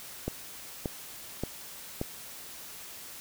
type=click train; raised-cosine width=2 ms; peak=-17 dBFS; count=4; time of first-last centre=0.28-2.014 s; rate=1.73 Hz; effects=white hiss -45 dBFS RMS until 3.2 s